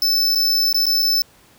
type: tone with dropouts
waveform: square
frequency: 5274 Hz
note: E8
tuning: in tune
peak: -15 dBFS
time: 0.02-1.22 s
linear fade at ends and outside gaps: 1 ms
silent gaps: 0.349-0.357 / 0.728-0.745 / 0.856-0.866 / 1.023-1.027 s
effects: pink hiss -51 dBFS RMS until 1.58 s + high-pass 60 Hz 12 dB/octave